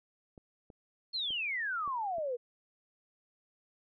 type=clicks; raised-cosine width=2 ms; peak=-38 dBFS; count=5; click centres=0.378 / 0.702 / 1.306 / 1.877 / 2.183 s
type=exponential sweep; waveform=sine; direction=down; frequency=4362 to 466.2 Hz; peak=-32 dBFS; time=1.13-2.37 s; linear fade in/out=20 ms
effects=none